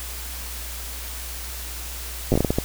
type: slowing click train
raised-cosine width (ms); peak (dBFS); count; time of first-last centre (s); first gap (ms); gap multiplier
2; -6; 9; 2.32-2.585; 8; 1.39
effects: added 60 Hz sine -34 dBFS peak until 2.64 s + white hiss -35 dBFS RMS until 2.64 s